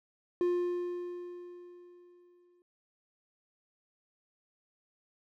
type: tone with exponential decay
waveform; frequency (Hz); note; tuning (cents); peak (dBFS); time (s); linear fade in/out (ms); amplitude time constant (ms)
triangle; 353.4; F4; +21; -23; 0.41-2.62; 1; 480
effects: none